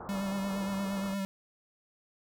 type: low-pass noise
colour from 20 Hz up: white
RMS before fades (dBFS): -44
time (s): 0-1.14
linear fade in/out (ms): 2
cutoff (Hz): 1300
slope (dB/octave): 48
type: tone with vibrato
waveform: square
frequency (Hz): 196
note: G3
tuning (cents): 0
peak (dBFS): -32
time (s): 0.09-1.25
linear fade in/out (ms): 0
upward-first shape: sine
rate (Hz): 8.6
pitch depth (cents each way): 30
effects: none